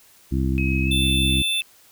harmonic tone, 66 Hz, C2, 16 cents sharp, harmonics 1 / 2 / 3 / 4 / 5, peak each -22 / -25 / -27 / -28 / -29 dBFS, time 0.31-1.43 s, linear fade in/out 20 ms
sine tone with pitch glide, 2549 to 2634 Hz, D#7 to E7, +41 to -2 cents, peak -26 dBFS, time 0.58-1.62 s, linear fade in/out 0 ms, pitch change +57 cents, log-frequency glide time 0.84-0.92 s
square tone, 3538 Hz, A7, 9 cents sharp, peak -22 dBFS, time 0.91-1.61 s, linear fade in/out 5 ms
effects white hiss -53 dBFS RMS until 1.91 s

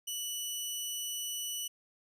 15% pulse tone, 2960 Hz, F#7, in tune, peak -28 dBFS, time 0.07-1.68 s, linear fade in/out 10 ms, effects none

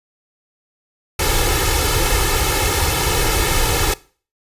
pink noise with comb filter, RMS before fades -17 dBFS, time 1.19-3.94 s, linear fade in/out 5 ms, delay 2.3 ms, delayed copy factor +0.85, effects noise-tail reverb RT60 0.4 s tail -20 dB re dry + resampled to 32000 Hz

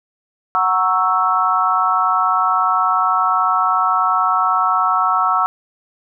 sine chord, F# dominant seventh, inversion none, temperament equal, 740 / 932.3 / 1108.7 / 1318.5 Hz, F#5 / A#5 / C#6 / E6, 0 / 0 / 0 / 0 cents, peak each -20 / -22 / -19 / -16 dBFS, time 0.55-5.46 s, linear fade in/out 0 ms, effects none

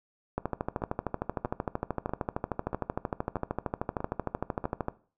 two click trains, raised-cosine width 1 ms, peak -20 / -15 dBFS, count 7 / 60, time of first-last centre 0.82-4.642 / 0.38-4.884 s, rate 1.57 / 13.1 Hz, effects noise-tail reverb RT60 0.4 s tail -18 dB re dry

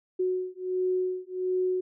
sine beating tone pair, 367.7 / 369.1 Hz, F#4 / F#4, -11 / -4 cents, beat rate 1.4 Hz, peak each -29 dBFS, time 0.19-1.81 s, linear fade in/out 10 ms, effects none

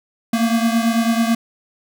square beating tone pair, 227.3 / 236.4 Hz, A#3 / A#3, -43 / +24 cents, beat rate 9.1 Hz, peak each -17 / -21 dBFS, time 0.33-1.35 s, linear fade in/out 5 ms, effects none

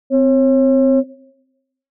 sine tone pair together, 259.6 / 544 Hz, C4 / C#5, -13 / -33 cents, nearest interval octave + minor second, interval 1280 cents, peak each -11 dBFS, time 0.1-1.04 s, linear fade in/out 50 ms, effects noise-tail reverb RT60 0.9 s tail -19 dB re dry + tanh soft clip ceiling -3 dBFS

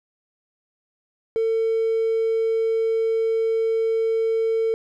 triangle tone with hard clipping, 450 Hz, A4, 39 cents sharp, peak -19 dBFS, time 1.36-4.74 s, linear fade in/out 0 ms, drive 4 dB, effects none

